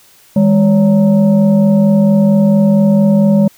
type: tone with frequency modulation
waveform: sine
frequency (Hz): 203.2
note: G#3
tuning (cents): -38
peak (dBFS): -6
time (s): 0.36-3.48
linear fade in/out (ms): 5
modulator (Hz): 362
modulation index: 0.69
effects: white hiss -46 dBFS RMS until 3.57 s